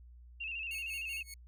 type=tone with vibrato; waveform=sine; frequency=2685 Hz; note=E7; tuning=31 cents sharp; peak=-37 dBFS; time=0.4-1.23 s; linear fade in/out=10 ms; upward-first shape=square; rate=13 Hz; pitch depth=53 cents each way
type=tone with tremolo; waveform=10% pulse; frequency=2200 Hz; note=C#7; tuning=14 cents flat; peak=-35 dBFS; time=0.71-1.34 s; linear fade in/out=2 ms; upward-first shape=sine; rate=5.2 Hz; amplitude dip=90%
effects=added 60 Hz sine -52 dBFS peak until 1.47 s